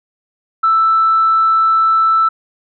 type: tone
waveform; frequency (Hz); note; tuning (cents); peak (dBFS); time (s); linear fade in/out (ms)
sine; 1322; E6; +5; -8; 0.63-2.29; 10
effects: tanh soft clip ceiling -4 dBFS